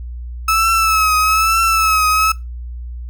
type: tone with vibrato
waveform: 35% pulse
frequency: 1300 Hz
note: E6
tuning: 24 cents flat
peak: -10 dBFS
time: 0.48-2.32 s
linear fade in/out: 5 ms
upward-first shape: triangle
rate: 1.1 Hz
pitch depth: 60 cents each way
effects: noise-tail reverb RT60 0.2 s tail -18 dB re dry + added 60 Hz sine -25 dBFS peak until 3.09 s